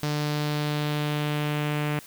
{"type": "tone with low-pass filter sweep", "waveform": "sawtooth", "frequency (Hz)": 148.9, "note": "D3", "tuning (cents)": 24, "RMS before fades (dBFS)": -27, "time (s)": [0.03, 1.99], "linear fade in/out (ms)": 0, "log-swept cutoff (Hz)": [5200, 2500], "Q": 2, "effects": ["white hiss -47 dBFS RMS until 2.06 s"]}